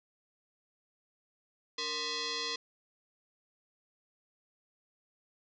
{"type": "tone with frequency modulation", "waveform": "sine", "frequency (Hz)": 464.9, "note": "A#4", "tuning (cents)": -5, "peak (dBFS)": -33, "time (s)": [1.78, 2.56], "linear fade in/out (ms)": 5, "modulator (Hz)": 756, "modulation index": 6.7, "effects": []}